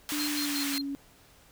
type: high-pass noise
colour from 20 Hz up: pink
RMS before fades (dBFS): -34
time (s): 0.09-0.78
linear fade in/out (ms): 0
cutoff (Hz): 1500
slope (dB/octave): 12
type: tone with pitch glide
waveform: sine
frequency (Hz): 295.1 to 279.3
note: D4 to C#4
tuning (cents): +8 to +13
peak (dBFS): -31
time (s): 0.12-0.95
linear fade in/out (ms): 0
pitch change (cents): -95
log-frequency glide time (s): 0.31-0.74
type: tone bursts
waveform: triangle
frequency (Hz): 4186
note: C8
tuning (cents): 0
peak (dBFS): -32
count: 4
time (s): 0.19-0.816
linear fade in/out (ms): 5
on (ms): 86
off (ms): 94
effects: pink hiss -58 dBFS RMS until 1.51 s